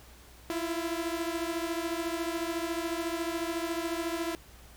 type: beating tone pair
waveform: sawtooth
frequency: 329.6 / 343.6 Hz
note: E4 / F4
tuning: 0 / -28 cents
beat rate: 14 Hz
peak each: -29 / -31 dBFS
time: 0.5-4.35 s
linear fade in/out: 0 ms
effects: added 60 Hz sine -54 dBFS peak until 4.76 s + pink hiss -55 dBFS RMS until 4.76 s